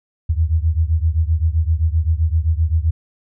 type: beating tone pair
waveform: sine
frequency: 77.78 / 85.48 Hz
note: D#2 / F2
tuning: 0 / -37 cents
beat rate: 7.7 Hz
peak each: -16 / -18 dBFS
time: 0.29-2.91 s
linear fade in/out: 10 ms
effects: none